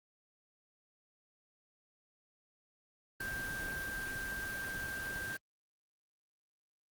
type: tone in noise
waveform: sine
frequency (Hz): 1579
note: G6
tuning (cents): +12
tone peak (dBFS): -38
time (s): 3.2-5.37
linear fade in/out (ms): 5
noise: pink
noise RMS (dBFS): -44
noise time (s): 3.2-5.37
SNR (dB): +3
effects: Opus 24 kbps